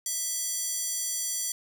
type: tone with high-pass filter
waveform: square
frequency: 659.3 Hz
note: E5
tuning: in tune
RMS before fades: -31 dBFS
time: 0.06-1.52 s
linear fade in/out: 2 ms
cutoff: 6900 Hz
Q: 2
effects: none